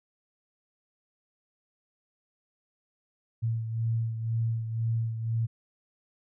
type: beating tone pair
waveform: sine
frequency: 113.6 / 115.6 Hz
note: A#2 / A#2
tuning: -44 / -14 cents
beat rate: 2 Hz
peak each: -27 / -35 dBFS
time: 3.42-5.47 s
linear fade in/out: 20 ms
effects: none